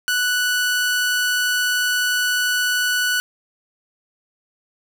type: tone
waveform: sawtooth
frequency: 1481 Hz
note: F#6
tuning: 1 cent sharp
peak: -14 dBFS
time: 0.08-3.2 s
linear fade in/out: 0 ms
effects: none